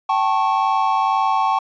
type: tone cluster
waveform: triangle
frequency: 775 / 877 / 1097 Hz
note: G5 / A5 / C#6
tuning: -20 / -6 / -18 cents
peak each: -18 dBFS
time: 0.09-1.59 s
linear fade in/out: 5 ms
effects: resampled to 16000 Hz